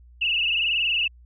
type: tone with frequency modulation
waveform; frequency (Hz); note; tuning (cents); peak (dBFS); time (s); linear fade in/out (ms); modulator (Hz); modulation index
sine; 2765; F7; -18; -20; 0.21-1.08; 10; 21.6; 7.3
effects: added 60 Hz sine -47 dBFS peak until 1.25 s